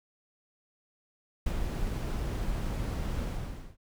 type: noise with ADSR envelope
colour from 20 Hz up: brown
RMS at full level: -28 dBFS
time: 1.46-3.77 s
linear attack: 6 ms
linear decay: 57 ms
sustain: -4 dB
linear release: 550 ms
effects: none